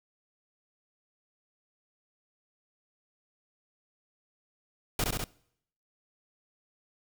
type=noise with echo; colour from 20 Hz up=pink; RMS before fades=-28 dBFS; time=4.99-5.04 s; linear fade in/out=2 ms; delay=67 ms; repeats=3; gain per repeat=-2 dB; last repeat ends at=5.241 s; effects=noise-tail reverb RT60 0.7 s tail -23 dB re dry